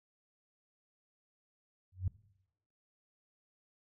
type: tone with exponential growth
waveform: sine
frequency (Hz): 92.2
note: F#2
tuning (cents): -6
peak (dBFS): -26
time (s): 1.92-2.08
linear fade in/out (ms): 5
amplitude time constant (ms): 33
effects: noise-tail reverb RT60 0.8 s tail -20 dB re dry